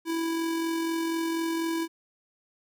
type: tone with amplitude modulation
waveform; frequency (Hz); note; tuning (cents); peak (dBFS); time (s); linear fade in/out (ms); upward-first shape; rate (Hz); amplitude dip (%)
square; 329.6; E4; 0; -26; 0.05-1.88; 50; sine; 44.1; 30
effects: none